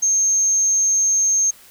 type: tone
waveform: sine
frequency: 6400 Hz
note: G8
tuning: 35 cents sharp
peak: -14 dBFS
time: 0.02-1.51 s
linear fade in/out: 10 ms
effects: white hiss -47 dBFS RMS until 1.7 s